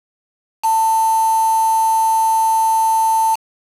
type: tone with quantisation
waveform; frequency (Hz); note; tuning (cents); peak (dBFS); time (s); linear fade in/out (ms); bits
sine; 890; A5; +20; -12; 0.63-3.36; 20; 4
effects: resampled to 32000 Hz